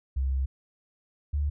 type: tone pair in turn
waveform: sine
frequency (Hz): 66.4 / 72.76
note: C2 / D2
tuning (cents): +26 / -16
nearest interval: major second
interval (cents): 158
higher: second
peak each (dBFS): -24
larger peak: neither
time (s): 0.16-0.46 / 1.33-1.5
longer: first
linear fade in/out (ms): 10
effects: none